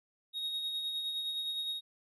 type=tone with tremolo; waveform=triangle; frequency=3754 Hz; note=A#7; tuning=11 cents sharp; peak=-31 dBFS; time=0.33-1.81 s; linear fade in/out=50 ms; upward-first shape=sine; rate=9.7 Hz; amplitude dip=35%; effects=resampled to 32000 Hz